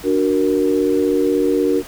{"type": "chord", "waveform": "sine", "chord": "D augmented", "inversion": "none", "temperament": "equal", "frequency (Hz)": [293.7, 370, 466.2], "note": ["D4", "F#4", "A#4"], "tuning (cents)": [0, 0, 0], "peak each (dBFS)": -18, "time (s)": [0.03, 1.83], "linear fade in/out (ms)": 50, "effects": ["pink hiss -37 dBFS RMS until 1.87 s"]}